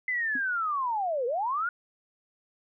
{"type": "linear two-way sweep", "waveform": "sine", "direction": "down then up", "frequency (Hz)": [2048, 459.1, 1466], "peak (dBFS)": -26, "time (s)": [0.08, 1.69], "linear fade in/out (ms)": 2, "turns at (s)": 1.26}
{"type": "tone with exponential decay", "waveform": "sine", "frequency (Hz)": 260, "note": "C4", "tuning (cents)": -11, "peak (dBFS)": -31, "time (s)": [0.35, 0.42], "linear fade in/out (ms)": 5, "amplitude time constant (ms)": 15}
{"effects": []}